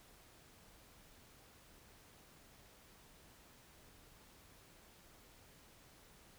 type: silence
effects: pink hiss -63 dBFS RMS until 6.38 s